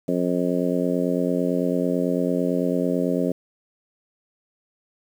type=harmonic tone; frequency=89 Hz; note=F2; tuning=33 cents sharp; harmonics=2 / 3 / 4 / 5 / 6 / 7; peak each=-26 / -24 / -29 / -28 / -28 / -30 dBFS; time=0.08-3.32 s; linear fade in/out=5 ms; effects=8-bit